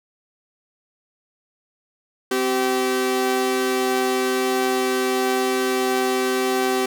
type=tone pair together; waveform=sawtooth; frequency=257.5 / 385.5 Hz; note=C4 / G4; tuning=-28 / -29 cents; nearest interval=perfect fifth; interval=699 cents; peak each=-21 / -16 dBFS; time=2.31-6.86 s; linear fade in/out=5 ms; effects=none